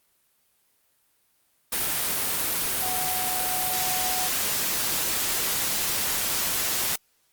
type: tone in noise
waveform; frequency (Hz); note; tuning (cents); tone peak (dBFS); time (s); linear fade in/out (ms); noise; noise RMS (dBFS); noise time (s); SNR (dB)
sine; 740; F#5; 0; -31; 2.82-4.28; 5; white; -26; 1.72-6.96; -8
effects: white hiss -67 dBFS RMS until 7.32 s + Opus 32 kbps